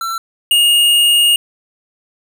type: tone pair in turn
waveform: square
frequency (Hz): 1345 / 2850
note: E6 / F7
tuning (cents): +34 / +34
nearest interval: octave + minor second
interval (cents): 1300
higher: second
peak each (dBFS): -19 / -9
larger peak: second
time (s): 0.01-0.18 / 0.51-1.36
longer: second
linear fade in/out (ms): 2
effects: none